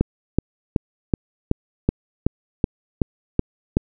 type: click train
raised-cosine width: 3 ms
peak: -3 dBFS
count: 11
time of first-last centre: 0.01-3.769 s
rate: 2.66 Hz
effects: none